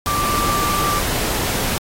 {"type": "tone in noise", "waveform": "sine", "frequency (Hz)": 1174.7, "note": "D6", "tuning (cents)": 0, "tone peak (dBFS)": -19, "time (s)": [0.07, 0.99], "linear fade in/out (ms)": 0, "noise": "pink", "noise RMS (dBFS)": -22, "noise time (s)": [0.06, 1.78], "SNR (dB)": 0, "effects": ["AAC 48 kbps"]}